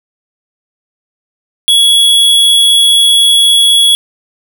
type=tone; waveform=square; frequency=3359 Hz; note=G#7; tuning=19 cents sharp; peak=-5 dBFS; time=1.68-3.95 s; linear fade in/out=0 ms; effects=none